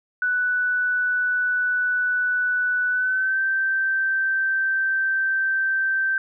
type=tone with pitch glide; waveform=sine; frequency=1486 to 1558.1 Hz; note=F#6 to G6; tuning=+7 to -11 cents; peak=-19 dBFS; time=0.22-6.18 s; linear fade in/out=2 ms; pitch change=+82 cents; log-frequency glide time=2.89-3.41 s; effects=none